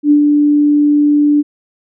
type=tone with ADSR envelope; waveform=sine; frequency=293.7 Hz; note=D4; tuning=in tune; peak=-4 dBFS; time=0.03-1.43 s; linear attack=77 ms; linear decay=95 ms; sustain=-3 dB; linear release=30 ms; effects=none